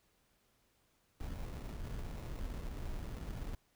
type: noise with sample-and-hold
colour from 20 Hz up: brown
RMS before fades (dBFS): -42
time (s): 1.2-3.55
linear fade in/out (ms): 5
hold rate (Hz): 1575
effects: pink hiss -74 dBFS RMS until 3.75 s